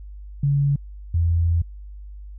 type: tone pair in turn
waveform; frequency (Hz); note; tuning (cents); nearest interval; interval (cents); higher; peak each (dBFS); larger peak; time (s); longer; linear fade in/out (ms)
sine; 141.4 / 84.26; C#3 / E2; +35 / +38; major sixth; 897; first; -16; neither; 0.43-0.76 / 1.14-1.62; second; 5
effects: added 50 Hz sine -35 dBFS peak until 2.38 s